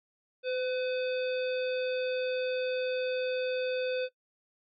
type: harmonic tone with a mistuned harmonic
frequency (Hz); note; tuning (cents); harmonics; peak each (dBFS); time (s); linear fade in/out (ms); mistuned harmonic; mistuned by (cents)
509; C5; -48; 1 / 3 / 5 / 7 / 9; -29 / -41 / -40 / -44 / -49; 0.43-4.09; 50; 3; -24
effects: noise-tail reverb RT60 0.1 s tail -17 dB re dry + MP3 96 kbps